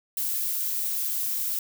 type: noise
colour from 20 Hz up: violet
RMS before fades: -28 dBFS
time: 0.17-1.59 s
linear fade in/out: 2 ms
effects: none